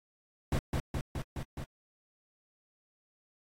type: noise with echo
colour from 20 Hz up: brown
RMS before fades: -29 dBFS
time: 0.52-0.59 s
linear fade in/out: 2 ms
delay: 210 ms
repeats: 5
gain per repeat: -2 dB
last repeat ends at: 1.64 s
effects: AAC 48 kbps